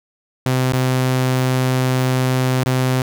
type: tone with dropouts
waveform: sawtooth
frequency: 128.8 Hz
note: C3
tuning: 27 cents flat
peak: -11 dBFS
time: 0.46-3.02 s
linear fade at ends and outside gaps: 2 ms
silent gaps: 0.722-0.734 / 2.637-2.66 s
effects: none